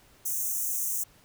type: high-pass noise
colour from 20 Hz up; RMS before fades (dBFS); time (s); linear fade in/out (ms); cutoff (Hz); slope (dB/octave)
white; -30; 0.25-1.04; 10; 5900; 96
effects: pink hiss -59 dBFS RMS until 1.24 s